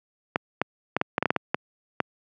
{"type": "clicks", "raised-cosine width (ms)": 0.5, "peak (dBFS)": -6, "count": 11, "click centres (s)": [0.359, 0.616, 0.966, 1.014, 1.181, 1.226, 1.257, 1.305, 1.363, 1.545, 2.003], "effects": ["high-pass 150 Hz 12 dB/octave"]}